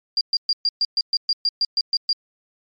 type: tone bursts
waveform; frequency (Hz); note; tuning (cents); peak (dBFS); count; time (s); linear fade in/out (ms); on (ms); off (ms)
sine; 4783; D8; +31; -16; 13; 0.17-2.13; 2; 40; 120
effects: MP3 64 kbps